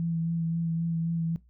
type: tone with vibrato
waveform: sine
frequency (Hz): 165.8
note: E3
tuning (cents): +10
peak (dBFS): -26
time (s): 0-1.36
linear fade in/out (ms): 0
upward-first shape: sine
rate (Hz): 3.8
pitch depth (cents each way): 19
effects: noise-tail reverb RT60 0.2 s tail -19 dB re dry + added 60 Hz sine -56 dBFS peak until 1.49 s